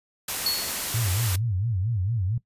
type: noise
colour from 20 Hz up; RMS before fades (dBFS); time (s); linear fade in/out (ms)
white; -29; 0.28-1.36; 5
type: tone with exponential decay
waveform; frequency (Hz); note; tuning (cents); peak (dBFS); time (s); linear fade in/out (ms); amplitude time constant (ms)
square; 4370; C#8; -26; -21; 0.46-0.92; 2; 100
type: tone with vibrato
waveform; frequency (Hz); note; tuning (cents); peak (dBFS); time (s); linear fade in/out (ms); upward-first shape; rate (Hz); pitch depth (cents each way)
sine; 103.9; G#2; +1; -23; 0.94-2.38; 5; sine; 4.4; 250
effects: noise-tail reverb RT60 0.1 s tail -18 dB re dry + resampled to 32000 Hz